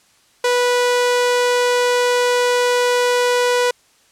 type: tone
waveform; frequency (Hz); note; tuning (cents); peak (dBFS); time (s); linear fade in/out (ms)
sawtooth; 490.9; B4; -10; -10; 0.44-3.71; 5
effects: white hiss -55 dBFS RMS until 4.11 s + low-pass 9000 Hz 12 dB/octave